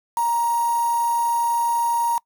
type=tone with quantisation; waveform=sine; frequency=938 Hz; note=A#5; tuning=11 cents sharp; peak=-18 dBFS; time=0.17-2.18 s; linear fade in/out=2 ms; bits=5; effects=noise-tail reverb RT60 0.1 s tail -24 dB re dry